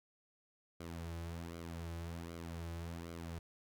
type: tone with flanger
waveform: sawtooth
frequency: 84 Hz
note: E2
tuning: 33 cents sharp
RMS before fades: -45 dBFS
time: 0.8-3.39 s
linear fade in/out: 5 ms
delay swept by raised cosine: 1.1 to 4.4 ms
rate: 1.3 Hz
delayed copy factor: -0.65
effects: none